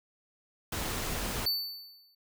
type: noise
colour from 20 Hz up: pink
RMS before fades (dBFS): -34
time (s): 0.72-1.46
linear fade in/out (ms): 5
type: tone with exponential decay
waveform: square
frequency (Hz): 4500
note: C#8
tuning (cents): +25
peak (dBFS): -25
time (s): 1.46-2.15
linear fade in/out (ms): 5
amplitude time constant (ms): 150
effects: none